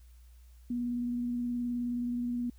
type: tone with vibrato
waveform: sine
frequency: 242 Hz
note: B3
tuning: 35 cents flat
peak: -30 dBFS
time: 0.7-2.5 s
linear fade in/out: 5 ms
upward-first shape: square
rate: 19 Hz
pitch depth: 13 cents each way
effects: added 60 Hz sine -52 dBFS peak until 2.58 s + white hiss -69 dBFS RMS until 2.58 s